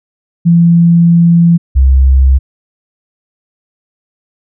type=tone pair in turn; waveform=sine; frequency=169.8 / 66.23 Hz; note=F3 / C2; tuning=-48 / +22 cents; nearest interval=octave + major third; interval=1630 cents; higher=first; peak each=-3 dBFS; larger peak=neither; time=0.45-1.58 / 1.75-2.39 s; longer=first; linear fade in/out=20 ms; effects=none